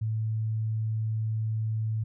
sine tone, 110 Hz, A2, in tune, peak -26 dBFS, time 0.01-2.04 s, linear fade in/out 10 ms, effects none

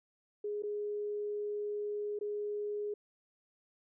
sine tone with dropouts, 415.3 Hz, G#4, in tune, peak -34 dBFS, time 0.44-2.94 s, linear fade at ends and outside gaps 5 ms, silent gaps 0.624-0.634 / 2.19-2.21 s, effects none

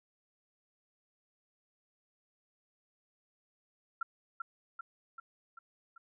sine tone with echo, 1363 Hz, F6, 43 cents flat, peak -31 dBFS, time 4.01-4.03 s, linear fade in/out 5 ms, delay 390 ms, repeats 5, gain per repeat -4 dB, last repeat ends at 5.98 s, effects none

